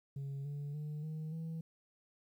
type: tone with pitch steps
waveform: sine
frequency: 138.59 / 144.23 / 150.09 / 156.19 / 162.54 Hz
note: C#3 / D3 / D3 / D#3 / E3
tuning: 0 / -31 / +38 / +7 / -24 cents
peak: -36 dBFS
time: 0.16-1.61 s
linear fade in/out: 5 ms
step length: 290 ms
effects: tanh soft clip ceiling -38 dBFS + 12-bit